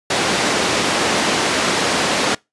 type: band-pass noise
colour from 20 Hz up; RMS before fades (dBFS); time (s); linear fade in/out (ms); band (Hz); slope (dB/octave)
pink; -18; 0.1-2.35; 5; 240 to 6700; 12
effects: noise-tail reverb RT60 0.2 s tail -24 dB re dry + resampled to 24000 Hz